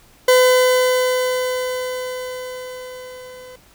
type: tone with level ramp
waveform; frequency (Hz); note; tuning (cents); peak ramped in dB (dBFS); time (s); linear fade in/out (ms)
40% pulse; 506; B4; +42; -8 to -36; 0.28-3.56; 5
effects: pink hiss -51 dBFS RMS until 3.74 s